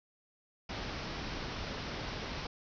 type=low-pass noise; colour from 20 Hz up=pink; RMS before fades=-40 dBFS; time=0.69-2.47 s; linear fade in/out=5 ms; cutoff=5700 Hz; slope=96 dB/octave; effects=none